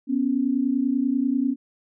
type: tone pair together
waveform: sine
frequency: 247 / 277.2 Hz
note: B3 / C#4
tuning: 0 / 0 cents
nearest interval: major second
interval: 200 cents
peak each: -23 / -22 dBFS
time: 0.07-1.56 s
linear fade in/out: 50 ms
effects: none